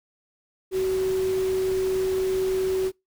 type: tone in noise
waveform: sine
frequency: 377 Hz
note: F#4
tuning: 32 cents sharp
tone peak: -21 dBFS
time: 0.71-2.92 s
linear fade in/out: 50 ms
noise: pink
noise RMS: -38 dBFS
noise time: 0.71-2.92 s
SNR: +14 dB
effects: noise-tail reverb RT60 0.2 s tail -25 dB re dry